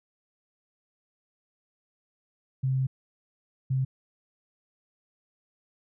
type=tone bursts at uneven times; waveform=sine; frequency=131.8 Hz; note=C3; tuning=13 cents sharp; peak=-23 dBFS; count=2; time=2.63-2.87 / 3.7-3.85 s; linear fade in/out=10 ms; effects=none